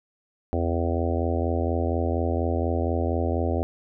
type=harmonic tone; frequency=84.2 Hz; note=E2; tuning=37 cents sharp; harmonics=1 / 3 / 4 / 5 / 6 / 7 / 8 / 9; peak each=-25 / -30 / -31 / -32 / -33 / -33 / -34 / -35 dBFS; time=0.53-3.63 s; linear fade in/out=0 ms; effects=none